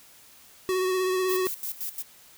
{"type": "tone with vibrato", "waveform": "square", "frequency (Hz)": 371.8, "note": "F#4", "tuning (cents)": 8, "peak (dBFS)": -24, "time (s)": [0.69, 1.47], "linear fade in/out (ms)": 0, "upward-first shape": "triangle", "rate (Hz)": 16, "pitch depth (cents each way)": 27}
{"type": "noise with tremolo", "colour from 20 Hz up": "violet", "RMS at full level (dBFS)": -32, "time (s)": [1.28, 2.03], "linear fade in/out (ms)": 20, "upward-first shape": "square", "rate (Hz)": 5.7, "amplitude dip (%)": 80}
{"effects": ["white hiss -53 dBFS RMS until 2.37 s"]}